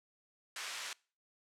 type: band-pass noise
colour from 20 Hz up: pink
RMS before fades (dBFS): -43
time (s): 0.56-0.93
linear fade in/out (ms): 2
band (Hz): 1400 to 7900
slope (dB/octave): 12
effects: noise-tail reverb RT60 0.4 s tail -25 dB re dry + low-pass 12000 Hz 12 dB/octave